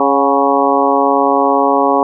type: harmonic tone with a mistuned harmonic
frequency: 138.59 Hz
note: C#3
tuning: in tune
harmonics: 2 / 3 / 4 / 5 / 6 / 7 / 8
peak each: -17 / -17 / -17 / -17 / -17 / -17 / -17 dBFS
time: 0-2.03 s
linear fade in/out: 2 ms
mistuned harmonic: 5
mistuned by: +51 cents
effects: none